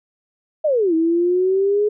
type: exponential two-way sweep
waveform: sine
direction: down then up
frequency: 645 to 320 to 423.8 Hz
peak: -14 dBFS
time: 0.64-1.89 s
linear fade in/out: 10 ms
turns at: 0.94 s
effects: none